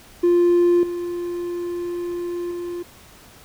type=tone with level steps; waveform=triangle; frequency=349.2 Hz; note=F4; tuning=in tune; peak=-10 / -22 / -24 dBFS; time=0.23-2.83 s; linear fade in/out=10 ms; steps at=0.83 / 2.51 s; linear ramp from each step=2 ms; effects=tanh soft clip ceiling -8 dBFS + pink hiss -47 dBFS RMS until 3.44 s